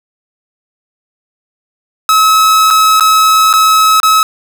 45% pulse tone with dropouts, 1287 Hz, E6, 42 cents flat, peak -5 dBFS, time 2.09-4.23 s, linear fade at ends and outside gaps 1 ms, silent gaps 2.704-2.708 / 2.998-3.007 / 3.529-3.537 / 4.001-4.031 s, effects none

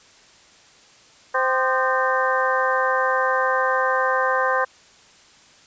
harmonic tone with a mistuned harmonic, 260 Hz, C4, 11 cents flat, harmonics 2 / 3 / 4 / 5 / 6 / 7, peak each -23 / -27 / -23 / -27 / -24 / -28 dBFS, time 1.34-4.65 s, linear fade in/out 10 ms, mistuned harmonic 5, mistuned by -120 cents, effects white hiss -51 dBFS RMS until 5.66 s + resampled to 16000 Hz

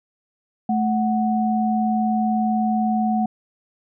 sine tone pair together, 218 / 740 Hz, A3 / F#5, -16 / 0 cents, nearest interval octave + major sixth, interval 2116 cents, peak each -19 / -22 dBFS, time 0.69-3.26 s, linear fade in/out 5 ms, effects none

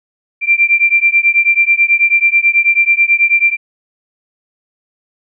sine beating tone pair, 2358 / 2367.2 Hz, D7 / D7, +6 / +13 cents, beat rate 9.2 Hz, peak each -11 dBFS, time 0.41-3.57 s, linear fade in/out 50 ms, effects none

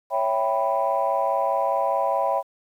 sine chord, C# half-diminished seventh, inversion none, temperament equal, 554.4 / 659.3 / 784 / 987.8 Hz, C#5 / E5 / G5 / B5, 0 / 0 / 0 / 0 cents, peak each -25 dBFS, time 0.1-2.43 s, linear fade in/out 50 ms, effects tanh soft clip ceiling -11 dBFS + 9-bit

